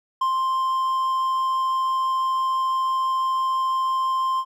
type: tone with ADSR envelope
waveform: triangle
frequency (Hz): 1049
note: C6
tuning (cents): +4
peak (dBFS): -16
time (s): 0.21-4.45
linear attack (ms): 7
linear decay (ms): 89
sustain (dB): -2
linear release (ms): 60
effects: none